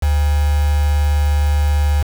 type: tone with quantisation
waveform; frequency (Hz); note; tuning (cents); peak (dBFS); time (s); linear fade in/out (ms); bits
sine; 73.42; D2; 0; -12; 0.02-2.03; 10; 4
effects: none